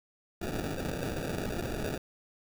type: noise with sample-and-hold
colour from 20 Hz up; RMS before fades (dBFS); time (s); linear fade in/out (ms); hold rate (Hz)
white; -34; 0.41-1.98; 5; 1050
effects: none